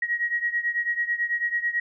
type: beating tone pair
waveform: sine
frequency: 1894 / 1903.1 Hz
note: A#6 / A#6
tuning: +27 / +35 cents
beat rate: 9.1 Hz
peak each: -25 / -28 dBFS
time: 0.02-1.8 s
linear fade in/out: 5 ms
effects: none